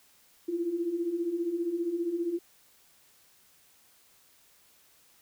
sine beating tone pair, 329.6 / 344.6 Hz, E4 / F4, 0 / -23 cents, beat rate 15 Hz, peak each -35 / -29 dBFS, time 0.48-2.39 s, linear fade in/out 10 ms, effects white hiss -62 dBFS RMS until 5.21 s

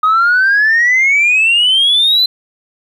sine exponential sweep, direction up, 1244.5 to 4094 Hz, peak -6 dBFS, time 0.03-2.26 s, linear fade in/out 5 ms, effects tanh soft clip ceiling -5 dBFS + 8-bit

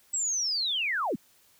sine linear sweep, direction down, 7860 to 138.59 Hz, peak -26 dBFS, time 0.13-1.16 s, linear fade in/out 10 ms, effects white hiss -62 dBFS RMS until 1.59 s

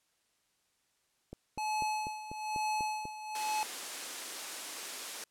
click train, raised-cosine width 2 ms, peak -30 dBFS, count 8, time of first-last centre 1.33-3.054 s, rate 4.06 Hz
square tone with tremolo, 857 Hz, A5, 46 cents flat, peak -31 dBFS, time 1.58-3.63 s, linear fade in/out 0 ms, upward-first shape sine, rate 1.1 Hz, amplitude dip 75%
white high-pass noise, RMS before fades -40 dBFS, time 3.35-5.24 s, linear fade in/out 2 ms, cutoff 250 Hz, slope 24 dB/octave
effects white hiss -75 dBFS RMS until 5.3 s + low-pass 10000 Hz 12 dB/octave

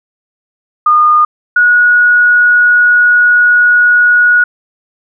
sine tone pair in turn, 1220 / 1455.8 Hz, D#6 / F#6, -34 / -29 cents, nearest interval minor third, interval 305 cents, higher second, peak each -4 dBFS, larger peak neither, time 0.86-1.25 / 1.56-4.44 s, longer second, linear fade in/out 5 ms, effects none

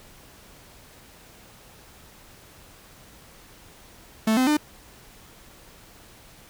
45% pulse tone with pitch steps, 220 / 257.1 / 300.5 Hz, A3 / C4 / D4, 0 / -30 / +40 cents, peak -18 dBFS, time 4.27-4.57 s, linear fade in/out 5 ms, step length 100 ms, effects pink hiss -50 dBFS RMS until 6.49 s

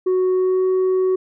sine tone with pitch glide, 370 to 373.4 Hz, F#4 to F#4, 0 to +16 cents, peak -12 dBFS, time 0.06-1.16 s, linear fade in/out 10 ms, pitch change +16 cents, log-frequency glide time 0.33-0.65 s, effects tanh soft clip ceiling -14 dBFS

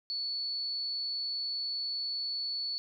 sine tone, 4435 Hz, C#8, in tune, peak -32 dBFS, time 0.1-2.78 s, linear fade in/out 0 ms, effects none

